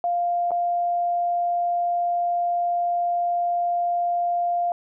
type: tone with dropouts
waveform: sine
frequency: 698.5 Hz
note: F5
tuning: in tune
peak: -20 dBFS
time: 0.04-4.72 s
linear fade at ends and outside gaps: 1 ms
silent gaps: 0.508-0.516 s
effects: none